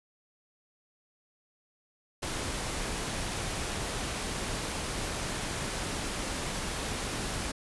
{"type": "noise", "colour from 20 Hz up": "pink", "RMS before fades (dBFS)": -34, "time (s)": [2.22, 7.52], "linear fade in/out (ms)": 10, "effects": ["resampled to 24000 Hz"]}